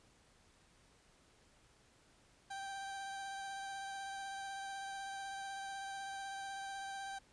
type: tone with vibrato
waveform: 30% pulse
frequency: 784 Hz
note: G5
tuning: in tune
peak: -40 dBFS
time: 2.5-7.19 s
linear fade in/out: 10 ms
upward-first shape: sine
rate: 16 Hz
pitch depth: 14 cents each way
effects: pink hiss -68 dBFS RMS until 7.32 s + resampled to 22050 Hz